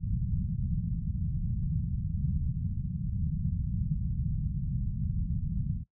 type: low-pass noise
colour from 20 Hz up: white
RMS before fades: -31 dBFS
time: 0-5.84 s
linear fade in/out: 50 ms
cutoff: 180 Hz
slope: 48 dB/octave
effects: noise-tail reverb RT60 0.1 s tail -18 dB re dry